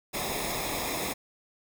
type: noise with comb filter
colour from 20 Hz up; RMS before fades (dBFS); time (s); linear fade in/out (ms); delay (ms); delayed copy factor
pink; -32; 0.13-1.14; 20; 0.67; -0.7
effects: none